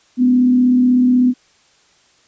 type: tone with frequency modulation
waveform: sine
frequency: 250 Hz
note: B3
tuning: 21 cents sharp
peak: -9 dBFS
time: 0.17-1.34 s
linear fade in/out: 50 ms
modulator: 36.2 Hz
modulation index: 0.28
effects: white hiss -54 dBFS RMS until 2.27 s + resampled to 16000 Hz